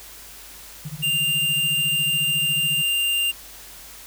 sine tone with tremolo, 150.7 Hz, D3, 45 cents sharp, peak -27 dBFS, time 0.85-2.82 s, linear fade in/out 2 ms, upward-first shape sine, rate 14 Hz, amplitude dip 100%
square tone, 2794 Hz, F7, in tune, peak -20 dBFS, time 1.02-3.32 s, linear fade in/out 20 ms
effects added 50 Hz sine -51 dBFS peak until 4.06 s + white hiss -42 dBFS RMS until 4.06 s

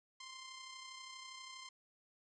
10% pulse tone with amplitude modulation, 1046.5 Hz, C6, in tune, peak -39 dBFS, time 0.2-1.69 s, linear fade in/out 5 ms, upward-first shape sine, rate 32.4 Hz, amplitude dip 40%, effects resampled to 22050 Hz

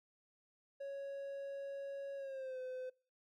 triangle tone with pitch glide, 554.4 to 511.3 Hz, C#5 to C5, 0 to -40 cents, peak -40 dBFS, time 0.8-2.9 s, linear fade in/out 10 ms, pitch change -140 cents, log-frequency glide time 2.16-2.59 s, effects noise-tail reverb RT60 0.4 s tail -24 dB re dry

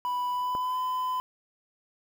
triangle tone with pitch glide, 987.8 to 1011.5 Hz, B5 to B5, 0 to +41 cents, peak -25 dBFS, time 0.05-1.2 s, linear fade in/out 0 ms, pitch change +41 cents, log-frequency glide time 0.31-0.77 s
click, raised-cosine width 1 ms, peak -22 dBFS, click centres 0.551 s
effects 8-bit

